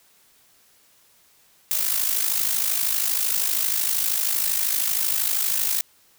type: noise with amplitude modulation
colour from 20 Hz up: blue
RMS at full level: -20 dBFS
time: 1.71-5.81 s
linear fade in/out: 0 ms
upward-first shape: sine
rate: 52.8 Hz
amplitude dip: 65%
effects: white hiss -58 dBFS RMS until 6.18 s

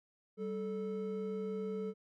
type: tone pair together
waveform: triangle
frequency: 194.33 / 436.9 Hz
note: G3 / A4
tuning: -15 / -12 cents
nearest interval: octave + major second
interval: 1403 cents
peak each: -38 / -36 dBFS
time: 0.37-1.94 s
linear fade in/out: 50 ms
effects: none

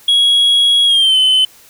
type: tone with pitch glide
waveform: sine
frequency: 3321 to 3045 Hz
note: G#7 to F#7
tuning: -1 to +49 cents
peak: -5 dBFS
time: 0.08-1.45 s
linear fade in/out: 5 ms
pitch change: -150 cents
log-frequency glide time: 0.85-1.17 s
effects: tanh soft clip ceiling -7 dBFS + white hiss -44 dBFS RMS until 1.69 s

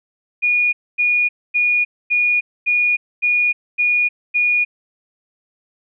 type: tone bursts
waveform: sine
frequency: 2445 Hz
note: D#7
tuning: 31 cents flat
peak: -13 dBFS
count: 8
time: 0.42-4.65 s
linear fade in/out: 20 ms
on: 310 ms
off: 250 ms
effects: none

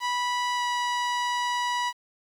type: tone with pitch glide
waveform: sawtooth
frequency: 982 to 975.8 Hz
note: B5 to B5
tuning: -10 to -21 cents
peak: -21 dBFS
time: 0-1.93 s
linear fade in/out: 50 ms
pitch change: -11 cents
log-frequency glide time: 0.56-0.61 s
effects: low-pass 6000 Hz 12 dB/octave + 9-bit

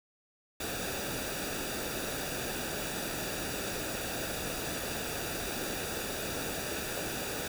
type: noise with comb filter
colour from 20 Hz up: pink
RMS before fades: -36 dBFS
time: 0.6-7.48 s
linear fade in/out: 5 ms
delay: 0.95 ms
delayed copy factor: -0.6
effects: none

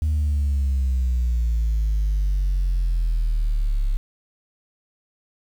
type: exponential sweep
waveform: sine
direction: down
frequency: 77.78 to 34 Hz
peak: -16 dBFS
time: 0.02-3.97 s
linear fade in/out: 0 ms
effects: tanh soft clip ceiling -16 dBFS + 8-bit

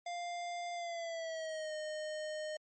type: tone with pitch glide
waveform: square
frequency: 698.5 to 615.1 Hz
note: F5 to D#5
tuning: 0 to -20 cents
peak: -39 dBFS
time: 0.06-2.57 s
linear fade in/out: 5 ms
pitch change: -220 cents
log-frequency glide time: 0.73-1.74 s
effects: MP3 32 kbps

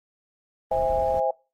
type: chord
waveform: sine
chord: C augmented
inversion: none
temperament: just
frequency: 523.3 / 654.1 / 817.6 Hz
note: C5 / E5 / G#5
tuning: 0 / -14 / -27 cents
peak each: -25 dBFS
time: 0.71-1.31 s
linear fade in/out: 5 ms
type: noise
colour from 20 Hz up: brown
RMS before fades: -36 dBFS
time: 0.71-1.2 s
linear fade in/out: 5 ms
effects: noise-tail reverb RT60 0.3 s tail -24 dB re dry + Opus 24 kbps

